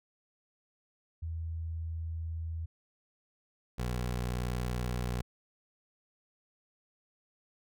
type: tone pair in turn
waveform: sine / 20% pulse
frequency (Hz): 81.8 / 61.11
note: E2 / B1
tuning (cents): -13 / -18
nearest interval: perfect fourth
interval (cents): 505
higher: first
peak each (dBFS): -34 / -27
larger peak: second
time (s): 1.22-2.66 / 3.78-5.22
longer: neither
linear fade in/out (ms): 10
effects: none